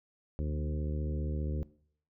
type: harmonic tone with a mistuned harmonic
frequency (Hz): 75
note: D2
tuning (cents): +37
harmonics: 1 / 2 / 3 / 4 / 5 / 6 / 7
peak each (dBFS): -32 / -38 / -42 / -44 / -46 / -48 / -49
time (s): 0.39-1.63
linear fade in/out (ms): 0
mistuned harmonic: 2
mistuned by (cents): +22
effects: noise-tail reverb RT60 0.6 s tail -20 dB re dry